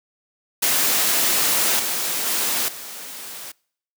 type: noise with level steps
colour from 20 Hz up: white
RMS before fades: -19 / -24 / -22 / -35 dBFS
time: 0.62-3.52 s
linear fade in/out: 10 ms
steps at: 1.79 / 2.26 / 2.68 s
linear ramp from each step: 5 ms
effects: noise-tail reverb RT60 0.6 s tail -26 dB re dry + high-pass 200 Hz 12 dB/octave